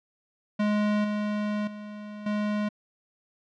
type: tone with level steps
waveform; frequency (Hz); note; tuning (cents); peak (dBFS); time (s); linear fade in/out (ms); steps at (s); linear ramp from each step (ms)
square; 209.2; G#3; +13; -23 / -27 / -38 / -26; 0.59-2.69; 10; 1.04 / 1.67 / 2.26; 5
effects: low-pass 3000 Hz 12 dB/octave